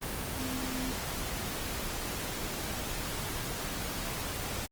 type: tone in noise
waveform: sine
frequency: 258.1 Hz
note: C4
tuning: 23 cents flat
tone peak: -36 dBFS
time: 0.37-0.93 s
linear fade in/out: 20 ms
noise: pink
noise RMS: -36 dBFS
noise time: 0.01-4.67 s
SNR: -3 dB
effects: Opus 24 kbps